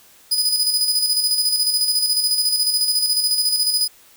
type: tone with tremolo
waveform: sawtooth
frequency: 4978 Hz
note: D#8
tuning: in tune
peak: -12 dBFS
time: 0.31-3.88 s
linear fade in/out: 10 ms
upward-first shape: square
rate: 14 Hz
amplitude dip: 45%
effects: white hiss -50 dBFS RMS until 4.16 s